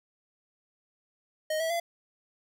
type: tone with pitch steps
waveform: square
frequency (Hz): 622.3 / 651 / 681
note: D#5 / E5 / F5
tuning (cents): 0 / -22 / -44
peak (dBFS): -28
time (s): 1.5-1.8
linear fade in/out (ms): 5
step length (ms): 100
effects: none